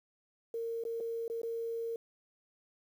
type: tone with dropouts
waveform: sine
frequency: 460 Hz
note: A#4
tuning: 23 cents flat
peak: -34 dBFS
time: 0.54-1.96 s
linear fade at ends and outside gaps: 2 ms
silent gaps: 0.838-0.851 / 1.002-1.006 / 1.28-1.299 / 1.417-1.432 s
effects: 10-bit